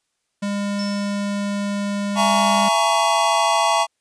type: tone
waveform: square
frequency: 202.2 Hz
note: G#3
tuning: 46 cents flat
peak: -22 dBFS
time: 0.42-2.69 s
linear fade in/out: 10 ms
type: tone with exponential decay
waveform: sine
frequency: 5340 Hz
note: E8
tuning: 22 cents sharp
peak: -28 dBFS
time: 0.79-1.62 s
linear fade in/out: 2 ms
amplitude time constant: 180 ms
type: chord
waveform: square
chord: A# half-diminished seventh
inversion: second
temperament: just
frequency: 671.3 / 839.1 / 932.3 / 1118.8 Hz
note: E5 / G#5 / A#5 / C#6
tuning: +31 / +18 / 0 / +16 cents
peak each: -22 dBFS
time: 2.15-3.87 s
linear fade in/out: 50 ms
effects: white hiss -73 dBFS RMS until 4 s + resampled to 22050 Hz